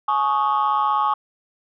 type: chord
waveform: sine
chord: Ab suspended fourth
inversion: none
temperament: equal with one note detuned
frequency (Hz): 845.6 / 1108.7 / 1244.5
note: Ab5 / Db6 / Eb6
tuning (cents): +31 / 0 / 0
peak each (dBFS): -20 / -19 / -22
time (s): 0.08-1.14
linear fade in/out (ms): 5
effects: tanh soft clip ceiling -12 dBFS